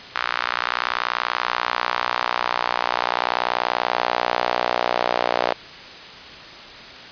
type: tone with high-pass filter sweep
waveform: sawtooth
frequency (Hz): 60.4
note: B1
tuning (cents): -38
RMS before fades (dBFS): -23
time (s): 0.15-5.53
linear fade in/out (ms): 0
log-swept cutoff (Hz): 1300 to 630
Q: 2
effects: white hiss -38 dBFS RMS until 7.11 s + resampled to 11025 Hz